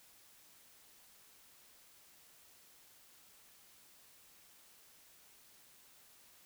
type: silence
effects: white hiss -63 dBFS RMS until 6.45 s